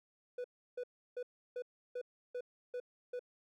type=tone bursts; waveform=triangle; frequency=493.9 Hz; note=B4; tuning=in tune; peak=-36 dBFS; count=8; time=0.38-3.194 s; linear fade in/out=5 ms; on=63 ms; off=330 ms; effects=none